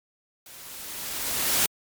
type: noise with level ramp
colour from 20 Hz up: white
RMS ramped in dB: -46 to -21 dBFS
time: 0.46-1.66 s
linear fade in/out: 2 ms
effects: MP3 96 kbps